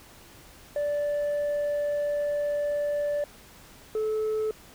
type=tone pair in turn; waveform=sine; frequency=584 / 433.6 Hz; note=D5 / A4; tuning=-10 / -25 cents; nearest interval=perfect fourth; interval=515 cents; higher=first; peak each=-22 dBFS; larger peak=neither; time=0.76-3.24 / 3.95-4.51 s; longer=first; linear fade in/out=2 ms; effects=tanh soft clip ceiling -24 dBFS + pink hiss -51 dBFS RMS until 4.74 s